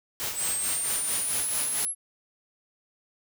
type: noise with tremolo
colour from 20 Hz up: white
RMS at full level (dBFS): -30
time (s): 0.2-1.85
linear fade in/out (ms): 0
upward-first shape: sine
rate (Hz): 4.5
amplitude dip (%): 60
type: exponential sweep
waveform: sine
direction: up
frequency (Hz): 8000 to 11175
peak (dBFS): -27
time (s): 0.34-1.95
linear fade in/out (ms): 50
effects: none